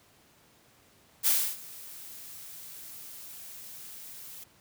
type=noise with ADSR envelope; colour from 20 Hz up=blue; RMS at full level=-23 dBFS; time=1.23-4.44 s; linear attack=39 ms; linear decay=290 ms; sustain=-22 dB; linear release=6 ms; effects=pink hiss -61 dBFS RMS until 4.6 s + high-pass 80 Hz 12 dB/octave